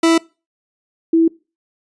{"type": "tone pair in turn", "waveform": ["40% pulse", "sine"], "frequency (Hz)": [329.6, 328.4], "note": ["E4", "E4"], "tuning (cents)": [0, -6], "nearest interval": "unison", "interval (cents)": 6, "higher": "first", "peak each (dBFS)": -9, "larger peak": "neither", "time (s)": [[0.03, 0.18], [1.13, 1.28]], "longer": "neither", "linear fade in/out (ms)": 5, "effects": ["noise-tail reverb RT60 0.3 s tail -23 dB re dry", "resampled to 22050 Hz"]}